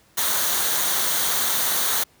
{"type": "noise with comb filter", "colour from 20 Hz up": "white", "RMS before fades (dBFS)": -22, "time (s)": [0.17, 2.04], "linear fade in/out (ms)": 10, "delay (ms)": 0.39, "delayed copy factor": -0.5, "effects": ["pink hiss -57 dBFS RMS until 2.2 s", "high-pass 60 Hz 12 dB/octave"]}